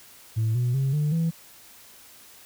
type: tone with pitch steps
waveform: sine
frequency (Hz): 111.2 / 122.67 / 135.33 / 149.29 / 164.7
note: A2 / B2 / C#3 / D3 / E3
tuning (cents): +19 / -11 / -41 / +29 / -1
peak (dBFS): -19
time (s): 0.36-1.31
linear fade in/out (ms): 20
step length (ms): 190
effects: tanh soft clip ceiling -19 dBFS + white hiss -50 dBFS RMS until 2.45 s